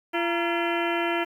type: harmonic tone with a mistuned harmonic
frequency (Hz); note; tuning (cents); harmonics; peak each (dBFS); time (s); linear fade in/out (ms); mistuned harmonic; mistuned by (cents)
341.1; F4; -41; 1 / 2 / 3 / 4 / 5 / 6 / 7 / 8 / 9; -27 / -30 / -32 / -33 / -34 / -35 / -35 / -36 / -37; 0.13-1.25; 20; 3; -140
effects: 9-bit